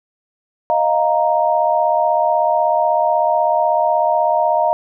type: chord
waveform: sine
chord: Eb suspended second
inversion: none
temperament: equal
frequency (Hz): 622.3 / 698.5 / 932.3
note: Eb5 / F5 / Bb5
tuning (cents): 0 / 0 / 0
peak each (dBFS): -17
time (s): 0.7-4.73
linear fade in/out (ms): 0
effects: none